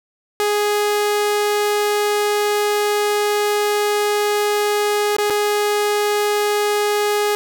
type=tone with dropouts; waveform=sawtooth; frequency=415.3 Hz; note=G#4; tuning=in tune; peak=-12 dBFS; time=0.4-7.35 s; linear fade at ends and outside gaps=0 ms; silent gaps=5.166-5.184 / 5.299-5.304 s; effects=none